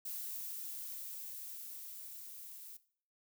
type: noise with level ramp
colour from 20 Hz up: violet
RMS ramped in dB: -42 to -51 dBFS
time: 0.05-2.77 s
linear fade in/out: 5 ms
effects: noise-tail reverb RT60 0.5 s tail -17 dB re dry